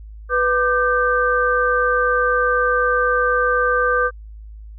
sine tone cluster, 494.7 / 1194 / 1554 Hz, B4 / D6 / G6, +3 / +28 / -16 cents, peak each -19 dBFS, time 0.29-4.11 s, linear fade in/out 50 ms, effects added 53 Hz sine -34 dBFS peak until 4.78 s

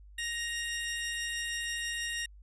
sawtooth tone pair together, 1871.4 / 2804 Hz, A#6 / F7, +6 / +6 cents, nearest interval perfect fifth, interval 700 cents, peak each -31 / -35 dBFS, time 0.18-2.26 s, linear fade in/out 5 ms, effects added 50 Hz sine -50 dBFS peak until 2.42 s + resampled to 24000 Hz

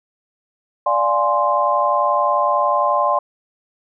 sine chord, D half-diminished seventh, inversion none, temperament equal, 587.3 / 698.5 / 830.6 / 1046.5 Hz, D5 / F5 / Ab5 / C6, 0 / 0 / 0 / 0 cents, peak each -20 / -22 / -22 / -17 dBFS, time 0.86-3.19 s, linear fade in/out 5 ms, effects none

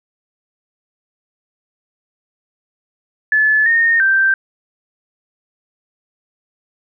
sine tone with pitch steps, 1728 / 1839 / 1566 Hz, A6 / A#6 / G6, -32 / -24 / -2 cents, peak -10 dBFS, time 3.32-4.34 s, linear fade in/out 2 ms, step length 340 ms, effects none

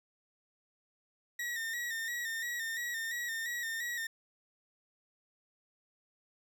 40% pulse tone with vibrato, 1864.7 Hz, A#6, in tune, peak -34 dBFS, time 1.39-4.07 s, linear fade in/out 5 ms, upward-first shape square, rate 2.9 Hz, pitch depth 47 cents each way, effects none

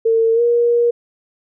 sine tone with pitch glide, 452.7 to 474.4 Hz, A4 to A#4, +49 to +30 cents, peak -11 dBFS, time 0.05-0.91 s, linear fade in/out 10 ms, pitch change +81 cents, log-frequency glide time 0.34-0.41 s, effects none

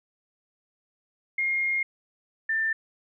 sine tone pair in turn, 2134 / 1784.8 Hz, C7 / A6, +34 / +24 cents, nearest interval minor third, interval 310 cents, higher first, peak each -23 dBFS, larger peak neither, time 1.38-1.83 / 2.49-2.73 s, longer first, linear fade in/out 5 ms, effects none

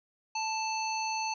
harmonic tone, 880 Hz, A5, in tune, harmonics 1 / 3 / 5 / 7, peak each -32 / -37 / -39 / -40 dBFS, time 0.35-1.34 s, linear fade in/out 5 ms, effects none

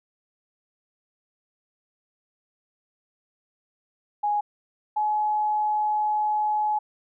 sine tone pair in turn, 830.6 / 847.6 Hz, G#5 / G#5, 0 / +35 cents, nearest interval unison, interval 35 cents, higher second, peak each -21 dBFS, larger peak neither, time 4.23-4.41 / 4.96-6.79 s, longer second, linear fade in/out 10 ms, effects none

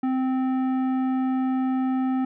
sine tone with tanh clipping, 260 Hz, C4, 11 cents flat, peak -23 dBFS, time 0.03-2.25 s, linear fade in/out 5 ms, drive 12 dB, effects none

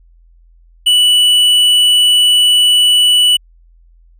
sine tone with tanh clipping, 2960 Hz, F#7, in tune, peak -8 dBFS, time 0.86-3.37 s, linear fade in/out 10 ms, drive 9 dB, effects added 42 Hz sine -43 dBFS peak until 4.19 s

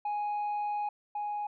sine tone pair in turn, 830.6 / 830.6 Hz, G#5 / G#5, 0 / 0 cents, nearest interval unison, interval 0 cents, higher neither, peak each -27 / -30 dBFS, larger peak first, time 0.05-0.89 / 1.15-1.47 s, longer first, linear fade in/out 5 ms, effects tanh soft clip ceiling -29 dBFS

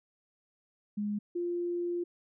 sine tone pair in turn, 207.3 / 348.6 Hz, G#3 / F4, -3 / -3 cents, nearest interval major sixth, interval 900 cents, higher second, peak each -30 / -30 dBFS, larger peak neither, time 0.97-1.19 / 1.35-2.04 s, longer second, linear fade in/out 10 ms, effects none

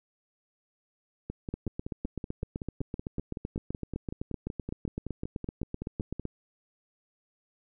two click trains, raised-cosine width 3 ms, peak -22 / -20 dBFS, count 27 / 38, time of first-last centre 1.3-6.196 / 1.54-6.253 s, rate 5.31 / 7.85 Hz, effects none

